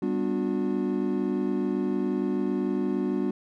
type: chord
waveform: triangle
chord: G major seventh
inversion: none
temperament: equal with one note detuned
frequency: 196 / 246.9 / 293.7 / 361.8 Hz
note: G3 / B3 / D4 / F#4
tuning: 0 / 0 / 0 / -39 cents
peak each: -28 dBFS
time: 0.02-3.31 s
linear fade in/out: 5 ms
effects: none